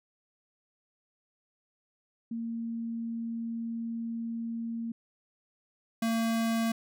sine / square tone pair in turn, 230.1 / 227.3 Hz, A#3 / A#3, -22 / -43 cents, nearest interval unison, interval 21 cents, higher first, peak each -32 / -27 dBFS, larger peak second, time 2.31-4.92 / 6.02-6.72 s, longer first, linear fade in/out 5 ms, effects none

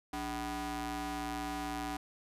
sawtooth ring-modulated tone, 233.1 Hz, A#3, in tune, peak -29 dBFS, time 0.13-1.97 s, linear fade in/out 5 ms, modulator 525 Hz, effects resampled to 32000 Hz

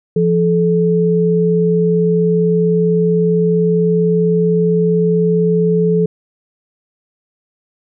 sine tone pair together, 171.5 / 432.2 Hz, F3 / A4, -31 / -31 cents, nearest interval octave + major third, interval 1600 cents, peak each -13 dBFS, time 0.16-6.06 s, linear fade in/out 5 ms, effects none

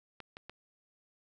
clicks, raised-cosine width 0.3 ms, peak -29 dBFS, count 3, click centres 0.203 / 0.369 / 0.496 s, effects none

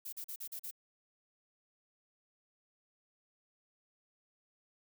violet noise bursts, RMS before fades -43 dBFS, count 6, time 0.05-0.712 s, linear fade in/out 10 ms, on 77 ms, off 40 ms, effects none

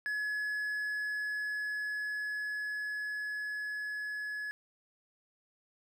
triangle tone with level ramp, 1697 Hz, G#6, 37 cents sharp, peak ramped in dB -30 to -34 dBFS, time 0.06-4.51 s, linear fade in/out 0 ms, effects none

